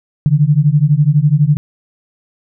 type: beating tone pair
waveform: sine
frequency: 142.2 / 154.2 Hz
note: C#3 / D#3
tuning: +45 / -15 cents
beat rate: 12 Hz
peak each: -11 dBFS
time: 0.26-1.57 s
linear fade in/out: 0 ms
effects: none